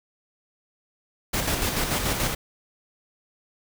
pink noise with tremolo, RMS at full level -24 dBFS, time 1.33-2.35 s, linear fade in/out 10 ms, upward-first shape square, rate 6.9 Hz, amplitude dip 40%, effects none

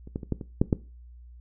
clicks, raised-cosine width 3 ms, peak -30 / -17 / -24 / -13 / -22 / -7 / -8 dBFS, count 7, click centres 0.074 / 0.159 / 0.232 / 0.323 / 0.412 / 0.615 / 0.728 s, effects noise-tail reverb RT60 0.3 s tail -18 dB re dry + added 60 Hz sine -45 dBFS peak until 1.4 s

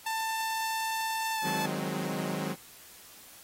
sawtooth tone with pitch glide, 890 to 871.2 Hz, A5 to A5, +20 to -17 cents, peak -26 dBFS, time 0.06-1.66 s, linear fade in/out 5 ms, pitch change -37 cents, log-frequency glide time 1.34-1.42 s
sawtooth chord, Ab dominant seventh, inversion second, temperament equal with one note detuned, 155.56 / 185 / 206.8 / 261.6 Hz, Eb3 / Gb3 / Ab3 / C4, 0 / 0 / -7 / 0 cents, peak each -34 / -32 / -34 / -35 dBFS, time 1.42-2.56 s, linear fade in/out 50 ms
effects white hiss -52 dBFS RMS until 3.43 s + AAC 48 kbps

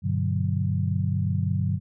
sine chord, G major seventh, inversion none, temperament equal, 98 / 123.47 / 146.83 / 185 Hz, G2 / B2 / D3 / F#3, 0 / 0 / 0 / 0 cents, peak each -25 / -30 / -28 / -29 dBFS, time 0.02-1.8 s, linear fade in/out 50 ms, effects none

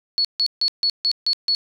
sine tone bursts, 4394 Hz, C#8, 16 cents flat, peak -16 dBFS, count 7, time 0.18-1.549 s, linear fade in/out 0 ms, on 67 ms, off 150 ms, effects none

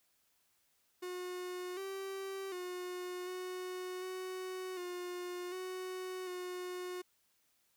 45% pulse tone with pitch steps, 361.8 / 387.7 / 361 / 366.5 / 371.4 / 357.2 / 370.3 / 361.9 Hz, F#4 / G4 / F#4 / F#4 / F#4 / F4 / F#4 / F#4, -39 / -19 / -43 / -16 / +7 / +39 / +1 / -38 cents, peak -40 dBFS, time 1.02-7.02 s, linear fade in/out 10 ms, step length 750 ms, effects white hiss -75 dBFS RMS until 7.76 s

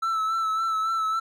triangle tone with vibrato, 1318.5 Hz, E6, in tune, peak -21 dBFS, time 0.02-1.2 s, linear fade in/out 10 ms, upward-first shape sine, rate 3.6 Hz, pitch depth 31 cents each way, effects none

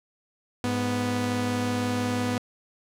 sawtooth tone pair together, 103.83 / 246.7 Hz, G#2 / B3, 0 / -2 cents, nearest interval octave + minor third, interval 1498 cents, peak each -26 / -22 dBFS, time 0.64-2.38 s, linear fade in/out 0 ms, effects low-pass 10000 Hz 12 dB/octave + 9-bit

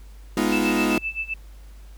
40% pulse chord, F half-diminished seventh, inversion first, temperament equal, 207.7 / 246.9 / 311.1 / 349.2 Hz, Ab3 / Cb4 / Eb4 / F4, 0 / 0 / 0 / 0 cents, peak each -25 / -24 / -24 / -25 dBFS, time 0.37-0.98 s, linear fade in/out 2 ms
sine tone with tremolo, 2637 Hz, E7, in tune, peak -23 dBFS, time 0.52-1.34 s, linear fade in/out 5 ms, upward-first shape sine, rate 7.7 Hz, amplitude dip 90%
effects added 50 Hz sine -40 dBFS peak until 1.97 s + pink hiss -56 dBFS RMS until 1.97 s

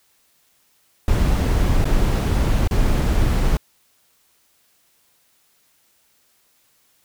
brown noise with dropouts, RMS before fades -17 dBFS, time 1.08-3.57 s, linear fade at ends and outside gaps 1 ms, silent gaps 1.844-1.854 / 2.676-2.71 s, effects white hiss -61 dBFS RMS until 7.04 s

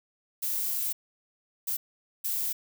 violet noise bursts at uneven times, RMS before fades -30 dBFS, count 3, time 0.42-0.93 / 1.67-1.77 / 2.24-2.53 s, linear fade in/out 10 ms, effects none

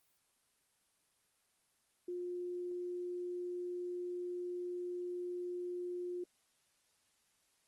sine tone, 355.5 Hz, F4, 31 cents sharp, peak -38 dBFS, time 2.08-6.24 s, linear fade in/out 5 ms, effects white hiss -75 dBFS RMS until 7.67 s + Opus 24 kbps

